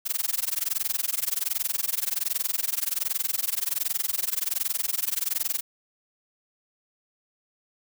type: noise with amplitude modulation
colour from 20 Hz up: blue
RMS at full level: -24 dBFS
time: 0.05-5.61 s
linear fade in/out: 20 ms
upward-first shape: sine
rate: 21.3 Hz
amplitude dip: 100%
effects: none